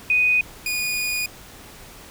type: tone pair in turn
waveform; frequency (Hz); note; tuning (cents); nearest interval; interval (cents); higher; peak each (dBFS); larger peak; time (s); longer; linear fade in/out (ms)
sine / sawtooth; 2489 / 2458; D#7 / D#7; 0 / -22; unison; 22; first; -15 / -19; first; 0.1-0.41 / 0.66-1.26; second; 2
effects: pink hiss -43 dBFS RMS until 2.1 s